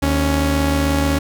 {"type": "tone pair together", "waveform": "sawtooth", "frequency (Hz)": [76.1, 278], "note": ["D#2", "C#4"], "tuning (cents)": [-38, 5], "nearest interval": "octave + minor seventh", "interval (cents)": 2243, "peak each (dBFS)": [-14, -14], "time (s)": [0.02, 1.19], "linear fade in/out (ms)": 10, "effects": []}